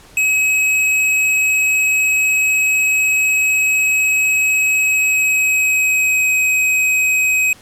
square tone with pitch glide, 2554 to 2529 Hz, D#7 to D#7, +45 to +28 cents, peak -13 dBFS, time 0.17-7.53 s, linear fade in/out 2 ms, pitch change -17 cents, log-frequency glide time 4.85-6.3 s, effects pink hiss -44 dBFS RMS until 7.61 s + low-pass 12000 Hz 12 dB/octave

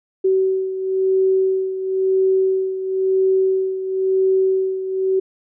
sine beating tone pair, 379.7 / 380.68 Hz, F#4 / F#4, +45 / +49 cents, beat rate 0.98 Hz, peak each -16 / -22 dBFS, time 0.24-5.2 s, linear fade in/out 10 ms, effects none

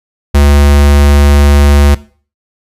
square tone, 71.7 Hz, D2, 41 cents flat, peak -4 dBFS, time 0.34-1.95 s, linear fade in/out 10 ms, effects noise-tail reverb RT60 0.4 s tail -18 dB re dry + resampled to 32000 Hz

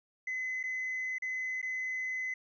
triangle tone with dropouts, 2031 Hz, B6, 48 cents sharp, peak -30 dBFS, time 0.27-2.34 s, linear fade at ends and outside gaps 5 ms, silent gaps 0.63-0.637 / 1.184-1.221 / 1.616-1.627 s, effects tanh soft clip ceiling -29 dBFS + resampled to 16000 Hz

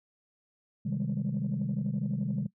sine chord, Ab major seventh, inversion first, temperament equal, 130.81 / 155.56 / 196 / 207.7 Hz, C3 / Eb3 / G3 / Ab3, 0 / 0 / 0 / 0 cents, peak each -33 dBFS, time 0.85-2.47 s, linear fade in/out 10 ms, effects noise-tail reverb RT60 0.1 s tail -19 dB re dry + tanh soft clip ceiling -23 dBFS

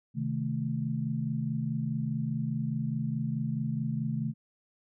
sine chord, A diminished, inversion first, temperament equal, 130.81 / 155.56 / 220 Hz, C3 / Eb3 / A3, 0 / 0 / 0 cents, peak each -33 dBFS, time 0.14-4.34 s, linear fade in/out 50 ms, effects none

